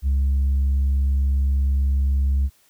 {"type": "tone with tanh clipping", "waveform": "sine", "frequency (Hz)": 68.3, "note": "C#2", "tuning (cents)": -25, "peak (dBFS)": -17, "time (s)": [0.02, 2.5], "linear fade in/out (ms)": 50, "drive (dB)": 1, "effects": ["white hiss -59 dBFS RMS until 2.69 s"]}